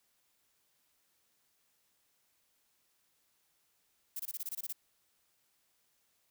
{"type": "noise bursts", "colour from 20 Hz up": "violet", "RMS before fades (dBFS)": -39, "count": 10, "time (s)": [4.16, 4.727], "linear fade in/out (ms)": 5, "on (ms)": 36, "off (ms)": 23, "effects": ["white hiss -75 dBFS RMS until 6.3 s"]}